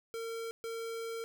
square tone bursts at uneven times, 456.5 Hz, A#4, 36 cents flat, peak -38 dBFS, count 2, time 0.14-0.51 / 0.64-1.24 s, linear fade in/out 0 ms, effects none

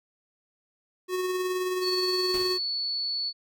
square tone with tremolo, 367.3 Hz, F#4, 13 cents flat, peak -26 dBFS, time 1.08-2.59 s, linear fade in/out 50 ms, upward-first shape sine, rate 19 Hz, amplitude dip 30%
sine tone, 4435 Hz, C#8, in tune, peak -27 dBFS, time 1.81-3.33 s, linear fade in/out 50 ms
pink noise with exponential decay, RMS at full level -36 dBFS, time 2.34-2.7 s, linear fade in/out 0 ms, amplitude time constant 77 ms
effects none

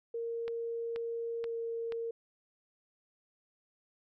sine tone with pitch glide, 463.5 to 460.6 Hz, A#4 to A#4, -10 to -21 cents, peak -34 dBFS, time 0.14-2.11 s, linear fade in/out 5 ms, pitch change -11 cents, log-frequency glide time 1.44-1.55 s
click train, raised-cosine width 0.3 ms, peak -28 dBFS, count 4, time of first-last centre 0.48-1.922 s, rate 2.08 Hz
effects none

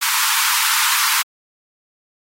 pink high-pass noise, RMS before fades -18 dBFS, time 0.01-1.23 s, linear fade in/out 20 ms, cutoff 900 Hz, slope 96 dB/octave, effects AAC 48 kbps

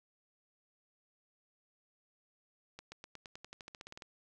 accelerating click train, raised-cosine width 0.2 ms, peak -30 dBFS, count 16, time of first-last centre 2.79-4.022 s, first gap 130 ms, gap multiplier 0.93, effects none

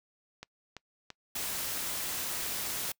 click train, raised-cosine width 0.2 ms, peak -25 dBFS, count 5, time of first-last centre 0.43-1.777 s, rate 2.97 Hz
white noise, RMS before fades -35 dBFS, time 1.35-2.92 s, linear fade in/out 5 ms
effects noise-tail reverb RT60 0.1 s tail -25 dB re dry

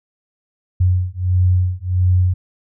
sine beating tone pair, 90.3 / 91.8 Hz, F#2 / F#2, -42 / -13 cents, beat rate 1.5 Hz, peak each -16 dBFS, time 0.8-2.34 s, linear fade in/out 10 ms, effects none

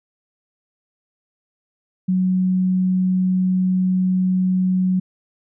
sine tone, 185 Hz, F#3, in tune, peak -15 dBFS, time 2.08-5 s, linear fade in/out 10 ms, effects none

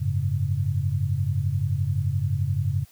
sine chord, F# suspended second, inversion none, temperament just, 92.5 / 104.06 / 138.75 Hz, F#2 / G#2 / C#3, 0 / +4 / +2 cents, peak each -26 dBFS, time 0-2.85 s, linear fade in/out 20 ms, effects white hiss -56 dBFS RMS until 2.91 s

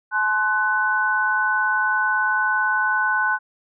sine tone cluster, 855 / 1046 / 1497 Hz, A5 / C6 / F#6, -50 / -1 / +20 cents, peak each -25 / -25 / -19 dBFS, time 0.11-3.39 s, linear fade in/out 50 ms, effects none

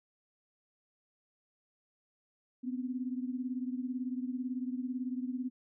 sine beating tone pair, 248.6 / 266.6 Hz, B3 / C4, +12 / +33 cents, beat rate 18 Hz, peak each -35 / -39 dBFS, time 2.63-5.5 s, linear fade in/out 20 ms, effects none

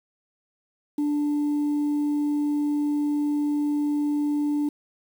sine tone, 293.7 Hz, D4, in tune, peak -19 dBFS, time 0.98-4.69 s, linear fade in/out 5 ms, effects tanh soft clip ceiling -20 dBFS + 8-bit

